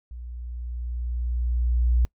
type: tone with level ramp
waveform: sine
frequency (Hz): 60.1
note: B1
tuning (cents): -46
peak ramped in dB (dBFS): -35 to -16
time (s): 0.11-2.05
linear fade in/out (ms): 0
effects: noise-tail reverb RT60 0.1 s tail -25 dB re dry